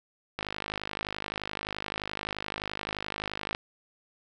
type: click train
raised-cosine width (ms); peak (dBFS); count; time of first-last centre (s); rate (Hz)
0.3; -16; 164; 0.39-3.549; 51.6
effects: none